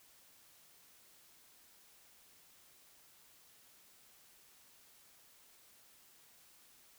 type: silence
effects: white hiss -64 dBFS RMS until 6.98 s